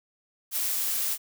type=noise; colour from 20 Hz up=blue; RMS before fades=-28 dBFS; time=0.51-1.18 s; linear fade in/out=50 ms; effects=none